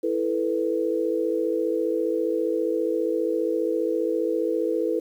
sine chord, E suspended fourth, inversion none, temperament just, 329.6 / 439.5 / 494.4 Hz, E4 / A4 / B4, 0 / -2 / +2 cents, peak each -26 dBFS, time 0.03-5 s, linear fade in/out 10 ms, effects 9-bit

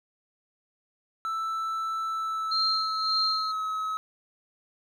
triangle tone with pitch glide, 1322 to 1282.9 Hz, E6 to E6, +5 to -47 cents, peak -26 dBFS, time 1.25-3.97 s, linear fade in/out 0 ms, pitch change -52 cents, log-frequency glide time 2.07-3.63 s
sine tone with tremolo, 4186 Hz, C8, in tune, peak -23 dBFS, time 2.51-3.52 s, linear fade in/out 10 ms, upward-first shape sine, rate 1.8 Hz, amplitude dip 70%
effects none

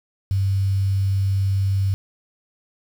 sine tone with quantisation, 97.3 Hz, G2, 12 cents flat, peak -17 dBFS, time 0.31-1.94 s, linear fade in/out 0 ms, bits 7, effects none

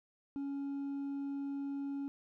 sine tone with hard clipping, 279.1 Hz, C#4, 12 cents sharp, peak -37 dBFS, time 0.36-2.08 s, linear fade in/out 0 ms, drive 2 dB, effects none

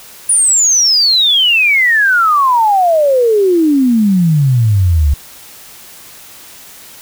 sine exponential sweep, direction down, 9810 to 68 Hz, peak -7 dBFS, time 0.29-5.14 s, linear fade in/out 5 ms, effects white hiss -36 dBFS RMS until 7.01 s

